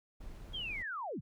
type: noise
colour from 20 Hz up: brown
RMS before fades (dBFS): -47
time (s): 0.2-0.83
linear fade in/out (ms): 10
type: linear sweep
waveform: sine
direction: down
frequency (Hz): 3322 to 72.7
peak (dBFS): -37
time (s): 0.53-1.21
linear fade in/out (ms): 20
effects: none